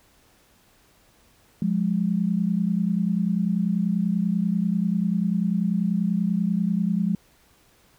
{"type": "tone pair together", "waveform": "sine", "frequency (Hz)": [177.46, 207.7], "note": ["F3", "G#3"], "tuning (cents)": [28, 0], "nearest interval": "minor third", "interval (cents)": 272, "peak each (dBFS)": -23, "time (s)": [1.62, 7.15], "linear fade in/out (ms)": 2, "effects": ["pink hiss -59 dBFS RMS until 7.98 s"]}